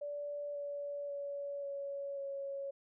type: tone with pitch steps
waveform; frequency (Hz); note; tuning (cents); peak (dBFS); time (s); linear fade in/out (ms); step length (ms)
sine; 580 / 573.3 / 566.8 / 560.2 / 553.8; D5 / D5 / C#5 / C#5 / C#5; -22 / -42 / +38 / +18 / -2; -38; 0.01-2.71; 10; 540
effects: none